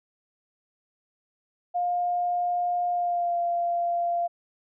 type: tone with pitch glide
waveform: sine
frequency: 708 to 691.8 Hz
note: F5 to F5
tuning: +23 to -17 cents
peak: -23 dBFS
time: 1.74-4.28 s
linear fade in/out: 20 ms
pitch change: -40 cents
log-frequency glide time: 2.9-3.38 s
effects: none